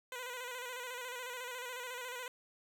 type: tone with vibrato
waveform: 10% pulse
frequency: 497.4 Hz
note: B4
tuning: 12 cents sharp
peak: -33 dBFS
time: 0.12-2.28 s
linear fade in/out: 2 ms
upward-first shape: square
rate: 14 Hz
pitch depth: 48 cents each way
effects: none